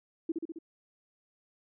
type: tone with echo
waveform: sine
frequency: 327.3 Hz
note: E4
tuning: 12 cents flat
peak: -27 dBFS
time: 0.29-0.32 s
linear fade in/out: 5 ms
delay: 67 ms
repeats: 4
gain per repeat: -3 dB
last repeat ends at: 0.588 s
effects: none